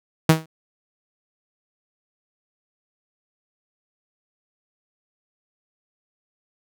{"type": "tone with exponential decay", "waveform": "sawtooth", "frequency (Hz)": 159.6, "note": "D#3", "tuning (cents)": 44, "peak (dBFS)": -5, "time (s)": [0.29, 0.46], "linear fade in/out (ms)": 5, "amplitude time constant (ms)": 35, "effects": []}